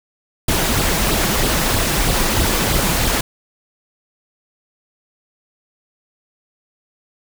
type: noise with flanger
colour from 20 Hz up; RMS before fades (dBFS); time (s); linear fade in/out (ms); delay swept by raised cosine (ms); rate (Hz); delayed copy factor
pink; -17; 0.48-3.21; 5; 0.22 to 6.22; 3.1; +0.55
effects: none